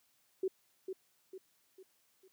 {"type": "tone with echo", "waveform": "sine", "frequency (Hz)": 378.3, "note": "F#4", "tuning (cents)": 38, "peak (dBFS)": -30, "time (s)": [0.43, 0.48], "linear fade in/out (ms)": 5, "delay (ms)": 450, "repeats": 4, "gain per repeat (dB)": -7, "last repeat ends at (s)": 2.28, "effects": ["white hiss -73 dBFS RMS until 2.32 s", "high-pass 80 Hz 12 dB/octave"]}